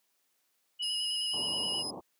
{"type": "tone with vibrato", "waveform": "sine", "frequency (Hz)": 2908, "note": "F#7", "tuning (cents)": -31, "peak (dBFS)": -32, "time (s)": [0.79, 1.83], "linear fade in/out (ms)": 20, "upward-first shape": "square", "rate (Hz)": 9.5, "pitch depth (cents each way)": 20}
{"type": "tone", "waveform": "35% pulse", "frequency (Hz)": 5060, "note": "D#8", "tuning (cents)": 28, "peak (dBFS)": -32, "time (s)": [0.82, 1.91], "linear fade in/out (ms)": 10}
{"type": "low-pass noise", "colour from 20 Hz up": "pink", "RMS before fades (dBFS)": -40, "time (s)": [1.33, 2.01], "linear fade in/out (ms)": 10, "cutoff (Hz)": 1100, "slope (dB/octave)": 96}
{"effects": ["white hiss -75 dBFS RMS until 2.19 s", "high-pass 200 Hz 12 dB/octave"]}